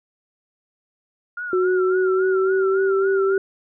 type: tone with vibrato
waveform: sine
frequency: 1399 Hz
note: F6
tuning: 3 cents sharp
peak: -26 dBFS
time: 1.37-3.38 s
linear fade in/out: 5 ms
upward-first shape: sine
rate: 3.6 Hz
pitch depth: 88 cents each way
type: tone with pitch glide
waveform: sine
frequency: 367.7 to 388.2 Hz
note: F#4 to G4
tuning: -11 to -17 cents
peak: -16 dBFS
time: 1.53-3.38 s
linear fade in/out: 2 ms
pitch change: +94 cents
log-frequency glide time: 1.65-2.94 s
effects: none